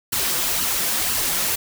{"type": "noise with flanger", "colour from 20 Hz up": "white", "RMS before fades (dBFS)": -22, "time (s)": [0.12, 1.56], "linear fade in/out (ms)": 10, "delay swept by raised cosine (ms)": [0.67, 5.87], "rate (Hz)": 2, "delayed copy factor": 0.6, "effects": []}